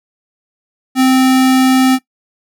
square tone, 260.3 Hz, C4, 9 cents flat, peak -8 dBFS, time 0.95-1.99 s, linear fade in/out 50 ms, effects noise-tail reverb RT60 0.1 s tail -18 dB re dry

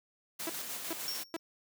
white noise with tremolo, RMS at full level -39 dBFS, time 0.39-1.24 s, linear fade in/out 10 ms, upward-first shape square, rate 6.6 Hz, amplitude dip 30%
sawtooth tone bursts, 329.6 Hz, E4, in tune, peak -30 dBFS, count 3, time 0.47-1.365 s, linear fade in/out 0 ms, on 25 ms, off 410 ms
square tone with exponential decay, 5510 Hz, F8, 24 cents flat, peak -32 dBFS, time 1.08-1.39 s, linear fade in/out 0 ms, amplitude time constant 67 ms
effects high-pass 150 Hz 12 dB/octave

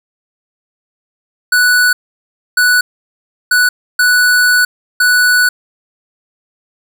square tone bursts at uneven times, 1480 Hz, F#6, in tune, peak -8 dBFS, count 5, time 1.52-1.93 / 2.57-2.81 / 3.51-3.69 / 3.99-4.65 / 5-5.49 s, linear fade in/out 5 ms, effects none

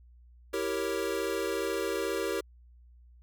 square chord, E diminished seventh, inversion none, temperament equal, 329.6 / 392 / 466.2 / 554.4 Hz, E4 / G4 / Bb4 / Db5, 0 / 0 / 0 / 0 cents, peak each -38 / -34 / -35 / -38 dBFS, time 0.53-2.41 s, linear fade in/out 10 ms, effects added 60 Hz sine -53 dBFS peak until 3.22 s

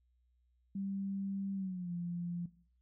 sine tone with pitch glide, 196 to 173.61 Hz, G3 to F3, 0 to -10 cents, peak -36 dBFS, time 0.75-2.46 s, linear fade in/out 5 ms, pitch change -210 cents, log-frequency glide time 1.54-1.92 s, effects noise-tail reverb RT60 0.5 s tail -18 dB re dry + added 61 Hz sine -70 dBFS peak until 2.81 s

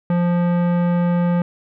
sine tone with tanh clipping, 174.61 Hz, F3, in tune, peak -17 dBFS, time 0.1-1.42 s, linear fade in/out 2 ms, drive 17 dB, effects none

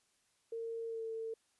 sine tone with pitch glide, 457 to 449.4 Hz, A#4 to A4, -34 to +37 cents, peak -38 dBFS, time 0.52-1.34 s, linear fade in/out 5 ms, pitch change -29 cents, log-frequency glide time 0.87-1.02 s, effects white hiss -75 dBFS RMS until 1.59 s + resampled to 24000 Hz

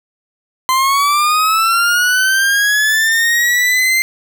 40% pulse linear sweep, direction up, 1029 to 2093 Hz, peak -10 dBFS, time 0.69-4.02 s, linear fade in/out 0 ms, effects none

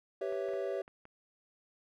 triangle chord, C# half-diminished seventh, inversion second, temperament equal with one note detuned, 390.2 / 493.9 / 554.4 / 659.3 Hz, G4 / B4 / C#5 / E5, -8 / 0 / 0 / 0 cents, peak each -35 / -39 / -36 / -39 dBFS, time 0.21-0.82 s, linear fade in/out 5 ms
clicks, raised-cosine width 0.5 ms, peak -38 dBFS, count 5, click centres 0.325 / 0.487 / 0.536 / 0.879 / 1.054 s
effects none

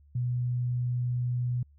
sine tone, 123.1 Hz, B2, 5 cents flat, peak -26 dBFS, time 0.15-1.63 s, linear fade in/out 5 ms, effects added 72 Hz sine -55 dBFS peak until 1.78 s

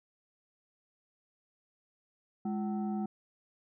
sine tone with frequency modulation, 207.7 Hz, G#3, in tune, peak -31 dBFS, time 2.45-3.06 s, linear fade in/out 5 ms, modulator 551 Hz, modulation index 0.65, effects none

